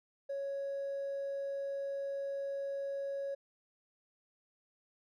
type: tone with hard clipping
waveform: triangle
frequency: 554.4 Hz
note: C#5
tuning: in tune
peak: -35 dBFS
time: 0.29-3.35 s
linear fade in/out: 10 ms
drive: 2 dB
effects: none